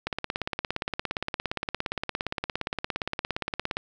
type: click train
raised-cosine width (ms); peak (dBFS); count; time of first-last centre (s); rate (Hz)
0.3; -12; 65; 0.07-3.769; 17.3
effects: none